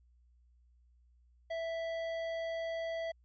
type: tone with hard clipping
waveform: sine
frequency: 659.3 Hz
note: E5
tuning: in tune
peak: -37 dBFS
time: 1.5-3.12 s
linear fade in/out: 10 ms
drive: 11 dB
effects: added 60 Hz sine -63 dBFS peak until 3.24 s + resampled to 16000 Hz